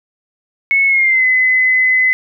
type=tone with pitch glide; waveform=sine; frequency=2198 to 2027 Hz; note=C#7 to B6; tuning=-15 to +45 cents; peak=-9 dBFS; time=0.71-2.13 s; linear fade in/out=0 ms; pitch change=-140 cents; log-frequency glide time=0.87-1.25 s; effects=none